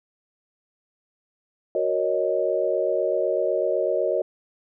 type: chord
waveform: sine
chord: D# minor seventh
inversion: first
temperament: equal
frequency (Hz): 370 / 466.2 / 554.4 / 622.3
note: F#4 / A#4 / C#5 / D#5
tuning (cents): 0 / 0 / 0 / 0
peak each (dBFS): -27 / -27 / -25 / -25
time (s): 1.75-4.22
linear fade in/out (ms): 2
effects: none